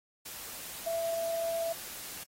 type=tone in noise; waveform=sine; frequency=665 Hz; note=E5; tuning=15 cents sharp; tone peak=-30 dBFS; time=0.86-1.73 s; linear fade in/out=10 ms; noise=white; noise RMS=-43 dBFS; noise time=0.25-2.24 s; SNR=+10 dB; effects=AAC 48 kbps